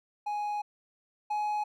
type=tone pair in turn; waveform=triangle; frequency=832 / 840.2 Hz; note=G#5 / G#5; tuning=+3 / +20 cents; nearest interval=unison; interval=17 cents; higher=second; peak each=-28 / -26 dBFS; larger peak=second; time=0.26-0.62 / 1.3-1.64 s; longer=first; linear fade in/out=10 ms; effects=none